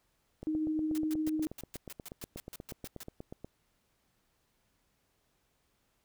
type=click train; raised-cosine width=2 ms; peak=-29 dBFS; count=26; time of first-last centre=0.43-3.446 s; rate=8.29 Hz
type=tone with tremolo; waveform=sine; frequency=311.1 Hz; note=D#4; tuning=in tune; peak=-28 dBFS; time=0.47-1.47 s; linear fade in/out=0 ms; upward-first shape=triangle; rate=14 Hz; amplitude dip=30%
type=noise bursts; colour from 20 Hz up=white; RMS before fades=-45 dBFS; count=14; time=0.95-3.032 s; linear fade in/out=0 ms; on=28 ms; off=130 ms
effects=pink hiss -75 dBFS RMS until 6.04 s